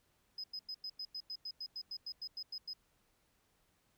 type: tone bursts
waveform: sine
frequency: 5050 Hz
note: D#8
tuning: 25 cents sharp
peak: -39 dBFS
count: 16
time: 0.38-2.734 s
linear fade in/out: 5 ms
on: 59 ms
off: 94 ms
effects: tanh soft clip ceiling -36 dBFS + pink hiss -75 dBFS RMS until 3.97 s